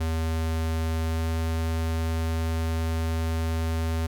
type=tone with pitch glide; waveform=square; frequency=80.9 to 81.37 Hz; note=E2 to E2; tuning=-32 to -22 cents; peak=-25 dBFS; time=0-4.07 s; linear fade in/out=10 ms; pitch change=+10 cents; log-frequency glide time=1.03-1.24 s; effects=none